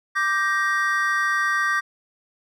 triangle chord, G minor, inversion second, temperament just, 1176 / 1568 / 1881.6 Hz, D6 / G6 / Bb6, +2 / 0 / +16 cents, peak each -22 dBFS, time 0.15-1.81 s, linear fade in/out 20 ms, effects none

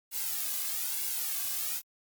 blue noise with flanger, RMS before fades -33 dBFS, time 0.11-1.82 s, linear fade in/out 50 ms, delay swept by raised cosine 1.6 to 2.19 ms, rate 1.1 Hz, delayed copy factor -0.95, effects Opus 48 kbps

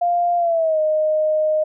sine tone with pitch glide, 698.5 to 618.7 Hz, F5 to D#5, 0 to -10 cents, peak -15 dBFS, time 0.01-1.64 s, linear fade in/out 10 ms, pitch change -210 cents, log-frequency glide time 0.37-0.8 s, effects none

